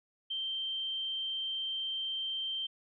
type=tone; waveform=sine; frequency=3136 Hz; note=G7; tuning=in tune; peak=-33 dBFS; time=0.3-2.67 s; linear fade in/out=10 ms; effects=none